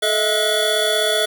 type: tone cluster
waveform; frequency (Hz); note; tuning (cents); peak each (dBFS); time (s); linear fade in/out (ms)
square; 431.8 / 635 / 671 / 1462 / 3426; A4 / D#5 / E5 / F#6 / A7; -33 / +35 / +31 / -21 / -47; -24 / -22 / -28 / -26 / -21; 0.02-1.26; 10
effects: none